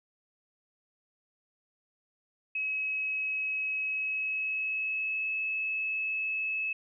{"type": "tone with pitch glide", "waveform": "sine", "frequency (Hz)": [2560, 2593], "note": ["D#7", "E7"], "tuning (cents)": [49, -29], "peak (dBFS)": -29, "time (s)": [2.55, 6.73], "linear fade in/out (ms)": 5, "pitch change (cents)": 22, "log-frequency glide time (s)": [3.83, 5.36], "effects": []}